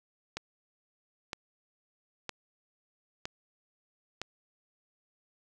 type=click train; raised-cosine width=0.2 ms; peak=-18 dBFS; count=5; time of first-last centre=0.37-4.216 s; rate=1.04 Hz; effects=none